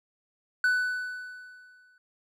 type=tone with exponential decay; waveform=triangle; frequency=1494 Hz; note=F#6; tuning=16 cents sharp; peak=-18 dBFS; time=0.64-1.98 s; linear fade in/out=2 ms; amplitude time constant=290 ms; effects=none